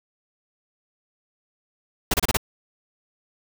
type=noise bursts; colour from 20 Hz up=pink; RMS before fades=-20 dBFS; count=5; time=2.11-2.371 s; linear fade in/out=5 ms; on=29 ms; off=29 ms; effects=none